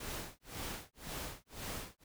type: noise with tremolo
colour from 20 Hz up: pink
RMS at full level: -41 dBFS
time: 0-2.04 s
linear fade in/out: 5 ms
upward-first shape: sine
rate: 1.9 Hz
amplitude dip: 100%
effects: none